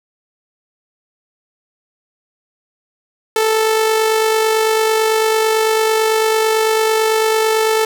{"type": "tone with amplitude modulation", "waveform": "sawtooth", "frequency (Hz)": 440, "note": "A4", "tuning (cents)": 0, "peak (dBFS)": -7, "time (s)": [3.36, 7.85], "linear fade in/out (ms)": 2, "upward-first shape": "sine", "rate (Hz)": 49, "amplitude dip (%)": 35, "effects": []}